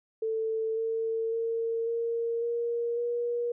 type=tone with pitch steps; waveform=sine; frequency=444 / 450.5 / 457 / 463.7 / 470.4 / 477.2 Hz; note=A4 / A4 / A#4 / A#4 / A#4 / A#4; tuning=+16 / +41 / -34 / -9 / +16 / +41 cents; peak=-27 dBFS; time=0.22-3.52 s; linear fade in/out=5 ms; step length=550 ms; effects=none